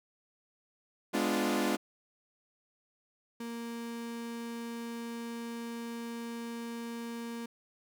sawtooth chord, G# diminished seventh, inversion none, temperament equal with one note detuned, 207.7 / 250 / 293.7 / 349.2 Hz, G#3 / B3 / D4 / F4, 0 / +21 / 0 / 0 cents, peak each -30 dBFS, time 1.13-1.77 s, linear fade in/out 20 ms
35% pulse tone, 233.1 Hz, A#3, in tune, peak -36 dBFS, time 3.4-7.46 s, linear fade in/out 5 ms
effects none

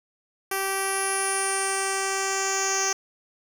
10% pulse tone with low-pass filter sweep, 388.1 Hz, G4, 17 cents flat, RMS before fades -26 dBFS, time 0.51-2.93 s, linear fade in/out 5 ms, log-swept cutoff 12000 to 6300 Hz, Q 8.5, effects 7-bit

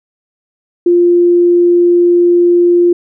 sine tone, 349.2 Hz, F4, in tune, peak -5 dBFS, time 0.86-2.93 s, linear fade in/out 5 ms, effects none

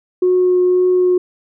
sine tone with vibrato, 363.5 Hz, F#4, 31 cents flat, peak -9 dBFS, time 0.22-1.18 s, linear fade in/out 5 ms, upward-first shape triangle, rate 1.9 Hz, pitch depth 10 cents each way, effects tanh soft clip ceiling -6 dBFS

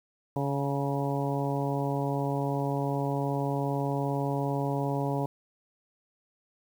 harmonic tone with a mistuned harmonic, 140.2 Hz, C#3, 20 cents sharp, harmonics 1 / 2 / 3 / 4 / 5 / 6 / 7, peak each -30 / -33 / -35 / -36 / -37 / -38 / -38 dBFS, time 0.36-5.26 s, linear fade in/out 2 ms, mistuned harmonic 7, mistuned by -31 cents, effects 9-bit

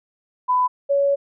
sine tone pair in turn, 1000 / 561.2 Hz, B5 / C#5, +21 / +21 cents, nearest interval minor seventh, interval 1000 cents, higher first, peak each -15 dBFS, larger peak neither, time 0.48-0.68 / 0.89-1.16 s, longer second, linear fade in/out 20 ms, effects none

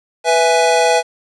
square chord, E major, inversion second, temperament equal, 493.9 / 659.3 / 830.6 Hz, B4 / E5 / G#5, 0 / 0 / 0 cents, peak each -16 dBFS, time 0.24-1.03 s, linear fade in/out 50 ms, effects resampled to 22050 Hz + 8-bit

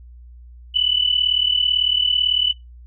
sine tone pair together, 2962 / 3000 Hz, F#7 / F#7, +1 / +23 cents, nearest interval unison, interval 22 cents, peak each -18 dBFS, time 0.74-2.53 s, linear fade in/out 20 ms, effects noise-tail reverb RT60 0.2 s tail -22 dB re dry + added 60 Hz sine -39 dBFS peak until 2.86 s

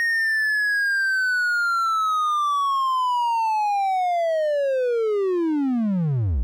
triangle linear sweep, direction down, 1864.7 to 51.5 Hz, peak -17 dBFS, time 0-6.43 s, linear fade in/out 0 ms, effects none

